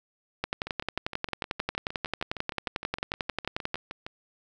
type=two click trains; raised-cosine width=0.3 ms; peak=-20 / -12 dBFS; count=23 / 38; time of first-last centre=0.67-4.065 / 0.44-3.744 s; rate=6.48 / 11.2 Hz; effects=none